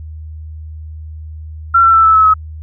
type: tone with pitch steps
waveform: sine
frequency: 1361 / 1344.6 / 1328.4 / 1312.4 / 1296.5 / 1280.9 Hz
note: F6 / E6 / E6 / E6 / E6 / D#6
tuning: -45 / +34 / +13 / -8 / -29 / +50 cents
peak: -5 dBFS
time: 1.74-2.34 s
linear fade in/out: 10 ms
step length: 100 ms
effects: added 78 Hz sine -26 dBFS peak until 2.62 s